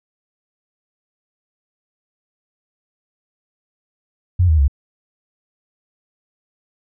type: tone with pitch steps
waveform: sine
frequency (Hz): 89.4 / 78.73 / 69.34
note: F2 / D#2 / C#2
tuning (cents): +41 / +21 / +1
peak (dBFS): -10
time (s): 4.39-4.681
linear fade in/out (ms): 10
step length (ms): 97
effects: none